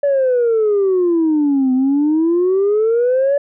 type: exponential two-way sweep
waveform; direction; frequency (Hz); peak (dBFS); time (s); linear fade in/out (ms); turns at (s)
sine; down then up; 577 to 254 to 577; -10; 0.03-3.38; 5; 1.73
effects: tanh soft clip ceiling -9 dBFS